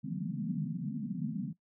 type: band-pass noise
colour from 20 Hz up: white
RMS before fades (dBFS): -36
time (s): 0.03-1.53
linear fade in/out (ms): 20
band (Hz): 140 to 250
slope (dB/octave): 96
effects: noise-tail reverb RT60 0.1 s tail -18 dB re dry